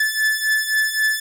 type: beating tone pair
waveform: 45% pulse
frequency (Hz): 1739 / 1742.8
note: A6 / A6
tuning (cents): -21 / -17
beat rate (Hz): 3.8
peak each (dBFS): -22 / -19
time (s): 0-1.2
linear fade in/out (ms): 5
effects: none